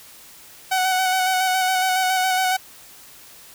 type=tone with vibrato; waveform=sawtooth; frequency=747 Hz; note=F#5; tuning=16 cents sharp; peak=-14 dBFS; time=0.71-2.57 s; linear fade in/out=10 ms; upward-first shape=square; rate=7.2 Hz; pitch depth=20 cents each way; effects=white hiss -45 dBFS RMS until 3.54 s